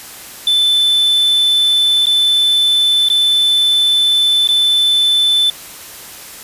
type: tone with dropouts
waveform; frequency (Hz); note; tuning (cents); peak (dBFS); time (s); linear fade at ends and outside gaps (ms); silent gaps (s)
triangle; 3520; A7; 0; -8; 0.47-5.5; 2; 2.057-2.068 / 3.087-3.1 / 4.474-4.488
effects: white hiss -33 dBFS RMS until 6.43 s + resampled to 32000 Hz